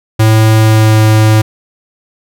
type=tone with pitch glide; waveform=square; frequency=110 to 108.86 Hz; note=A2 to A2; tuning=0 to -18 cents; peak=-5 dBFS; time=0.19-1.42 s; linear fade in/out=10 ms; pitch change=-18 cents; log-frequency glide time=0.57-1.02 s; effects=none